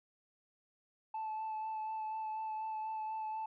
sine tone with vibrato, 873 Hz, A5, 14 cents flat, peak -35 dBFS, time 1.14-3.46 s, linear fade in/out 5 ms, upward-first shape sine, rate 4.1 Hz, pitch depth 15 cents each way, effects tanh soft clip ceiling -35 dBFS

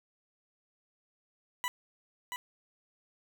20% pulse tone with echo, 987 Hz, B5, 1 cent flat, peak -26 dBFS, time 1.64-1.68 s, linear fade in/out 0 ms, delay 680 ms, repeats 1, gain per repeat -5 dB, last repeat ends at 2.36 s, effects none

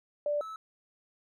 sine / triangle tone pair in turn, 587.3 / 1304.1 Hz, D5 / E6, 0 / -19 cents, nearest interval octave + major second, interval 1381 cents, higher second, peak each -27 / -37 dBFS, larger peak first, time 0.26-0.41 / 0.41-0.56 s, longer neither, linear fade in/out 2 ms, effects none

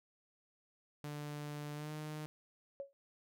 sawtooth tone with pitch glide, 147.7 to 152.73 Hz, D3 to D#3, +10 to -32 cents, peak -38 dBFS, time 1.04-2.26 s, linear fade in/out 0 ms, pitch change +58 cents, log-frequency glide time 1.74-1.91 s
sine tone with exponential decay, 555 Hz, C#5, 2 cents sharp, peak -37 dBFS, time 2.8-2.93 s, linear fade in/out 0 ms, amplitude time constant 28 ms
effects none

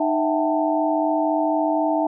sine tone cluster, 308.4 / 655 / 749 / 793 / 890 Hz, D#4 / E5 / F#5 / G5 / A5, -15 / -11 / +21 / +20 / +20 cents, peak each -22 / -22 / -29 / -30 / -25 dBFS, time 0-2.07 s, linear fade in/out 5 ms, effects none

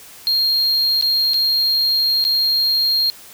triangle tone with dropouts, 4224 Hz, C8, 16 cents sharp, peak -13 dBFS, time 0.27-3.1 s, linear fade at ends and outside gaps 0 ms, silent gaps 1.012-1.024 / 1.335-1.342 / 2.241-2.25 s, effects white hiss -41 dBFS RMS until 3.33 s

